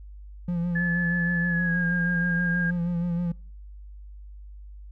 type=tone with vibrato; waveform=triangle; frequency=173 Hz; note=F3; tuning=16 cents flat; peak=-22 dBFS; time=0.48-3.32 s; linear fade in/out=5 ms; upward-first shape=sine; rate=6.3 Hz; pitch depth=38 cents each way
type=tone with pitch glide; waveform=sine; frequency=1724 to 1617.9 Hz; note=A6 to G#6; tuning=-36 to -46 cents; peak=-25 dBFS; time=0.75-2.71 s; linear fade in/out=10 ms; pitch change=-110 cents; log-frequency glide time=1.44-1.86 s
effects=noise-tail reverb RT60 0.5 s tail -26 dB re dry + added 50 Hz sine -40 dBFS peak until 4.91 s